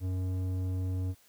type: tone with low-pass filter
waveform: square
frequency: 92.5 Hz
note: F#2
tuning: in tune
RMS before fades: -32 dBFS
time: 0-1.15 s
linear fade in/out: 50 ms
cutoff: 380 Hz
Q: 0.57
effects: white hiss -63 dBFS RMS until 1.28 s